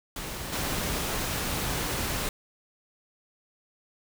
pink noise with level steps, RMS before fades -36 / -30 dBFS, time 0.16-2.29 s, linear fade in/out 2 ms, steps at 0.52 s, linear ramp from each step 10 ms, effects none

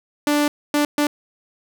sawtooth tone bursts at uneven times, 293.7 Hz, D4, in tune, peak -12 dBFS, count 3, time 0.27-0.48 / 0.74-0.85 / 0.98-1.07 s, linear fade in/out 2 ms, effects none

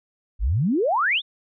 sine exponential sweep, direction up, 43.51 to 3729 Hz, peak -18 dBFS, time 0.39-1.22 s, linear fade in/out 50 ms, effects none

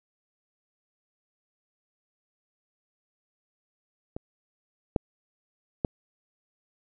clicks, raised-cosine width 2 ms, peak -21 / -9 / -11 dBFS, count 3, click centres 4.165 / 4.962 / 5.848 s, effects none

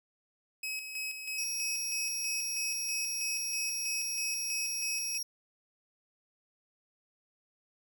sawtooth tone with tremolo, 2550 Hz, D#7, 42 cents sharp, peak -31 dBFS, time 0.63-5.18 s, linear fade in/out 5 ms, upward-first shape square, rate 3.1 Hz, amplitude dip 50%
sawtooth tone, 5610 Hz, F8, 7 cents sharp, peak -31 dBFS, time 1.38-5.23 s, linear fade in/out 5 ms
effects none

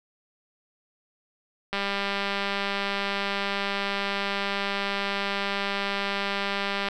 click train, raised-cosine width 0.3 ms, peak -12 dBFS, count 1027, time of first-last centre 1.73-6.886 s, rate 199 Hz, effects none

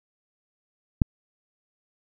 click, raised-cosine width 5 ms, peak -5 dBFS, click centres 1.018 s, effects none

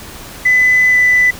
sine tone with pitch glide, 2005 to 1992.3 Hz, B6 to B6, +26 to +15 cents, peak -6 dBFS, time 0.45-1.31 s, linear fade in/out 10 ms, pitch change -11 cents, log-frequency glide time 0.89-0.97 s, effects tanh soft clip ceiling -3 dBFS + pink hiss -32 dBFS RMS until 1.39 s

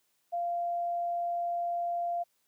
sine tone, 693 Hz, F5, 14 cents flat, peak -29 dBFS, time 0.32-2.24 s, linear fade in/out 20 ms, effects white hiss -74 dBFS RMS until 2.47 s + high-pass 80 Hz 12 dB/octave

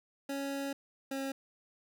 25% pulse tone pair in turn, 277.2 / 271 Hz, C#4 / C#4, 0 / -39 cents, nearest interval unison, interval 39 cents, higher first, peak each -31 / -31 dBFS, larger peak neither, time 0.29-0.73 / 1.11-1.32 s, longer first, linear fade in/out 5 ms, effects none

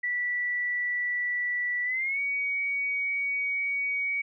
sine tone with pitch glide, 1960 to 2251 Hz, B6 to C#7, -14 to +26 cents, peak -26 dBFS, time 0.03-4.22 s, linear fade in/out 10 ms, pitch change +240 cents, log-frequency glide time 1.84-2.2 s, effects none

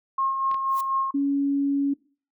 sine tone with tremolo, 1075 Hz, C6, 47 cents sharp, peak -20 dBFS, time 0.18-1.11 s, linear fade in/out 5 ms, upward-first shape sine, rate 4.1 Hz, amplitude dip 45%
clicks, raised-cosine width 0.3 ms, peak -25 / -25 dBFS, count 2, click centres 0.514 / 0.544 s
blue noise with exponential growth, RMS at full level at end -34 dBFS, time 0.66-0.81 s, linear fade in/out 5 ms, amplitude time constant 32 ms
sine tone, 280 Hz, C#4, 18 cents sharp, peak -20 dBFS, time 1.14-1.94 s, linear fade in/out 10 ms
effects noise-tail reverb RT60 0.4 s tail -21 dB re dry

